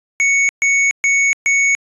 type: tone bursts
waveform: square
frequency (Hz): 2221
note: C#7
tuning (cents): +3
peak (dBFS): -12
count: 4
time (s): 0.2-1.75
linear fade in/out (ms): 0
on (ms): 290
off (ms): 130
effects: resampled to 22050 Hz